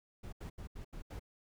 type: noise bursts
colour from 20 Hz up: brown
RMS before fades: -45 dBFS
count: 6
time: 0.23-1.196 s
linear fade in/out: 10 ms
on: 96 ms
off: 78 ms
effects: none